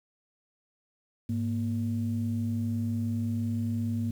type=tone pair together; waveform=sine; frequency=103.83 / 233.6 Hz; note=G#2 / A#3; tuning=0 / +4 cents; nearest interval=octave + major second; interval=1404 cents; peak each=-29 / -29 dBFS; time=1.29-4.11 s; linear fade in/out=5 ms; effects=tanh soft clip ceiling -20 dBFS + 9-bit